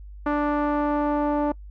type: tone with low-pass filter sweep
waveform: sawtooth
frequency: 293.7 Hz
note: D4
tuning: in tune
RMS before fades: -23 dBFS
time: 0.26-1.52 s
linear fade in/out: 5 ms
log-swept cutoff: 1300 to 840 Hz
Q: 1.8
effects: noise-tail reverb RT60 0.1 s tail -24 dB re dry + added 50 Hz sine -38 dBFS peak until 1.7 s